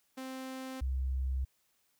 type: tone pair in turn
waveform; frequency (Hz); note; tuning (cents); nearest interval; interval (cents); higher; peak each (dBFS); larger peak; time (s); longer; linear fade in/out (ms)
sawtooth / sine; 261.6 / 65.4; C4 / C2; 0 / 0; 2 octaves; 2400; first; -36 / -30; second; 0.17-0.81 / 0.81-1.45; neither; 10
effects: white hiss -74 dBFS RMS until 1.99 s